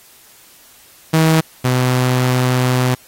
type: tone pair in turn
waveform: sawtooth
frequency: 160 / 126.59 Hz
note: D#3 / B2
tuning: +49 / +43 cents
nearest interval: major third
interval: 406 cents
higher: first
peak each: -6 / -9 dBFS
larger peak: first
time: 1.13-1.41 / 1.64-2.95 s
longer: second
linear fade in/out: 10 ms
effects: white hiss -46 dBFS RMS until 3.07 s + AAC 48 kbps